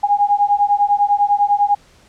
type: beating tone pair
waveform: sine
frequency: 813 / 823 Hz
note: G#5 / G#5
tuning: -37 / -16 cents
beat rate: 10 Hz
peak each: -15 dBFS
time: 0.03-1.75 s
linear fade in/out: 10 ms
effects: pink hiss -50 dBFS RMS until 2.08 s + low-pass 8000 Hz 12 dB/octave